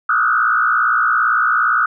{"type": "tone with frequency modulation", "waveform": "sine", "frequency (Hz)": 1359, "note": "F6", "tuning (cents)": -48, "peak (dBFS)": -12, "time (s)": [0.09, 1.86], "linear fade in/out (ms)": 5, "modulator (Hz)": 58.8, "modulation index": 2.6, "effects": []}